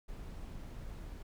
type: noise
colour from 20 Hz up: brown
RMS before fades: -45 dBFS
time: 0.08-1.23 s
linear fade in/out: 10 ms
effects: none